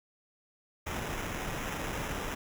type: noise with sample-and-hold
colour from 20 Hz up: pink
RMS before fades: -36 dBFS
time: 0.86-2.35 s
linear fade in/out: 10 ms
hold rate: 4410 Hz
effects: none